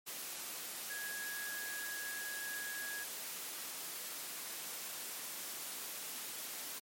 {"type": "tone in noise", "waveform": "sine", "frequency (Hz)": 1661.2, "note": "G#6", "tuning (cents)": 0, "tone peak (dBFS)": -42, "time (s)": [0.89, 3.05], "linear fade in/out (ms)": 20, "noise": "white", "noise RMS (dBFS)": -44, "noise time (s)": [0.06, 6.8], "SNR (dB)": -1, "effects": ["high-pass 200 Hz 12 dB/octave", "MP3 64 kbps"]}